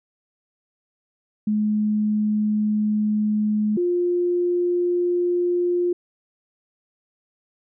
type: tone pair in turn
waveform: sine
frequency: 211.9 / 352.7 Hz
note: G#3 / F4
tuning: +35 / +17 cents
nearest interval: major sixth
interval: 882 cents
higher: second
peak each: -18 / -18 dBFS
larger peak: neither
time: 1.47-3.77 / 3.77-5.93 s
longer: first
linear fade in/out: 5 ms
effects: none